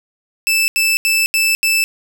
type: tone bursts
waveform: sawtooth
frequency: 2637 Hz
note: E7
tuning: in tune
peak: -9 dBFS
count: 5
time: 0.47-1.84 s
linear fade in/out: 0 ms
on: 210 ms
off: 80 ms
effects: none